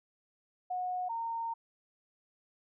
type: tone pair in turn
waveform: sine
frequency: 729 / 918.5 Hz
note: F#5 / A#5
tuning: -26 / -26 cents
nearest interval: major third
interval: 400 cents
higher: second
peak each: -32 / -33 dBFS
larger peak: first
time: 0.7-1.09 / 1.09-1.54 s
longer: second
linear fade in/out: 10 ms
effects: none